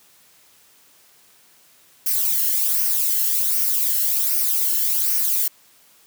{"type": "noise with flanger", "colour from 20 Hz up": "violet", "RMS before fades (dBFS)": -20, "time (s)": [2.06, 5.48], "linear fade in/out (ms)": 5, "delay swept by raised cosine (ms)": [0.26, 0.85], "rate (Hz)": 1.3, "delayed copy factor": -0.55, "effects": ["white hiss -54 dBFS RMS until 6.06 s", "high-pass 80 Hz 12 dB/octave"]}